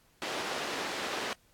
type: band-pass noise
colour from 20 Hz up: pink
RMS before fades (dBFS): -36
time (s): 0.22-1.33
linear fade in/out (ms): 0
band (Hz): 370 to 4800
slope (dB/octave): 12
effects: pink hiss -66 dBFS RMS until 1.53 s + AAC 64 kbps